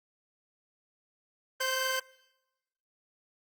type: tone pair together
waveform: 15% pulse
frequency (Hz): 523.5 / 1547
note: C5 / G6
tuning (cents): +1 / -23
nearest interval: octave + perfect fifth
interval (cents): 1876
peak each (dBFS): -25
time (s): 1.6-2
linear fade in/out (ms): 10
effects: noise-tail reverb RT60 1.0 s tail -23 dB re dry + Opus 24 kbps